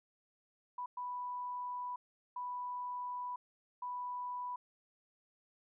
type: tone bursts at uneven times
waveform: sine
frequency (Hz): 987.8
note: B5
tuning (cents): 0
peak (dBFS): -38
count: 4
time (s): 0.78-0.86 / 0.97-1.96 / 2.36-3.36 / 3.82-4.56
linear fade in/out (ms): 5
effects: none